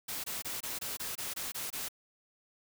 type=noise bursts; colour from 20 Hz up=white; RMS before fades=-38 dBFS; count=10; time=0.08-1.887 s; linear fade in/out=10 ms; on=160 ms; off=23 ms; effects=none